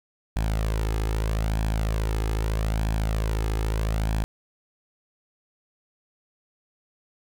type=tone with flanger; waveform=sawtooth; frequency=54 Hz; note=A1; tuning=32 cents flat; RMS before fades=-25 dBFS; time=0.36-4.24 s; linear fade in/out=0 ms; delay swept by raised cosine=1.2 to 2.4 ms; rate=0.79 Hz; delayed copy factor=+0.5; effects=none